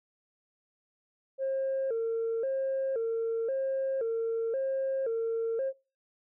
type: tone with vibrato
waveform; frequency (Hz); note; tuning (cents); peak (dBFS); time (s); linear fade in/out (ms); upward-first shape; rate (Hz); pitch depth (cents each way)
sine; 493.9; B4; 0; -26; 1.38-5.73; 50; square; 0.95; 140
effects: noise-tail reverb RT60 0.3 s tail -23 dB re dry + tanh soft clip ceiling -25 dBFS